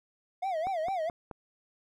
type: tone with vibrato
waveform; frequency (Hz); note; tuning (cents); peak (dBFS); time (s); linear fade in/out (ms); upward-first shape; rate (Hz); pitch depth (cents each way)
triangle; 698.5; F5; 0; -27; 0.42-1.1; 10; sine; 4.5; 200
type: click train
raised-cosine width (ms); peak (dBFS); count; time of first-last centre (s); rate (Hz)
1; -26; 4; 0.67-1.312; 4.67
effects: none